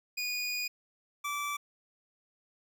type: tone pair in turn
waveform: 25% pulse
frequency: 2460 / 1161 Hz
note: D#7 / D6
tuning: -20 / -20 cents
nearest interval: octave + minor second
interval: 1300 cents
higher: first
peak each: -28 / -29 dBFS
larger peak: first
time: 0.17-0.68 / 1.24-1.57 s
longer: first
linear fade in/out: 10 ms
effects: none